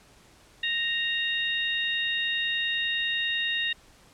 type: harmonic tone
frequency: 930 Hz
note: A#5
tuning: 4 cents flat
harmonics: 2 / 3 / 4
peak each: -29 / -30 / -30 dBFS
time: 0.63-3.73 s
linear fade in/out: 5 ms
effects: pink hiss -56 dBFS RMS until 4.13 s + low-pass 10000 Hz 12 dB/octave